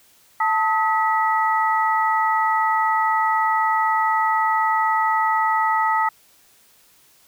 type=tone cluster; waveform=sine; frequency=884 / 1273 / 1952 Hz; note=A5 / D#6 / B6; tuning=+8 / +39 / -21 cents; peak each=-19 / -21 / -25 dBFS; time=0.4-6.09 s; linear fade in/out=5 ms; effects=white hiss -55 dBFS RMS until 7.27 s